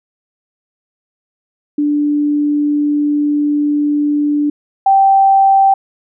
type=tone pair in turn; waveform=sine; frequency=293.7 / 780 Hz; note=D4 / G5; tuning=0 / -9 cents; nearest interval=octave + perfect fourth; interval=1691 cents; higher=second; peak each=-11 / -6 dBFS; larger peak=second; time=1.78-4.5 / 4.86-5.74 s; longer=first; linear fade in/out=5 ms; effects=none